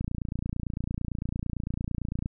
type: click train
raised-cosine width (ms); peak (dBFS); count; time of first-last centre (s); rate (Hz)
5; -18; 66; 0.01-2.259; 28.9
effects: none